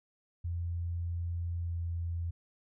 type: tone with pitch glide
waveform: sine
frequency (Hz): 85.7 to 84.91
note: F2 to F2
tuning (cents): -32 to -48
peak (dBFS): -32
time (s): 0.44-2.31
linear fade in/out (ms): 10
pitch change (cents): -16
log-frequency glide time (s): 1.59-1.77
effects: none